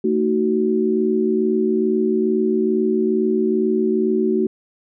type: chord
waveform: sine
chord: D# diminished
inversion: second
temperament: just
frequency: 224 / 311.1 / 373.4 Hz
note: A3 / D#4 / F#4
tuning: +31 / 0 / +16 cents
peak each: -20 / -23 / -18 dBFS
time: 0.04-4.47 s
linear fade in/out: 5 ms
effects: none